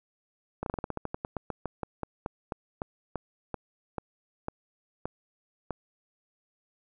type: slowing click train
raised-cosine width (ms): 1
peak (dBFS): -18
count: 25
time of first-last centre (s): 0.63-5.707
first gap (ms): 32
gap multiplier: 1.14
effects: none